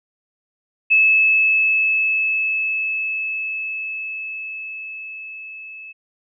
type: tone with level ramp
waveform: sine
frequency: 2603 Hz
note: E7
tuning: 22 cents flat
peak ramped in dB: -10 to -34 dBFS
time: 0.9-5.93 s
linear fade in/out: 20 ms
effects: none